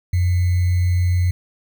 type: tone with sample-and-hold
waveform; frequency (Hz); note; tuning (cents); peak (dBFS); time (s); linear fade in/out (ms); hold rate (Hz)
sine; 89.3; F2; +39; -14; 0.13-1.31; 5; 2100
effects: none